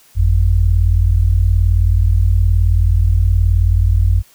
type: tone pair together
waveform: sine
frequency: 49.78 / 88.7 Hz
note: G1 / F2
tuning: +27 / +27 cents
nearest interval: minor seventh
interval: 1000 cents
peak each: -12 dBFS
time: 0.15-4.23 s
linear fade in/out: 50 ms
effects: white hiss -49 dBFS RMS until 4.34 s